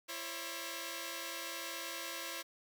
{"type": "tone cluster", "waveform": "5% pulse", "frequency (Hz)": [335, 538, 579, 1930], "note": ["E4", "C5", "D5", "B6"], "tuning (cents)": [28, 48, -25, -40], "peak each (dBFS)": [-34, -32, -39, -38], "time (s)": [0.08, 2.43], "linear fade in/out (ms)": 20, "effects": []}